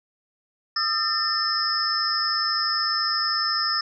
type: tone cluster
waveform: sine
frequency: 1240 / 1340 / 1794 / 4949 / 5240 Hz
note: D#6 / E6 / A6 / D#8 / E8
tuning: -6 / +28 / +33 / -10 / -11 cents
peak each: -29 / -30 / -29 / -31 / -24 dBFS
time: 0.76-3.81 s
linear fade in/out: 5 ms
effects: none